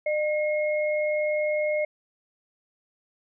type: tone pair together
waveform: sine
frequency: 605 / 2156 Hz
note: D#5 / C#7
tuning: -49 / -49 cents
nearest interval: octave + minor seventh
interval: 2200 cents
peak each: -23 / -31 dBFS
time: 0.06-1.85 s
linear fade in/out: 5 ms
effects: none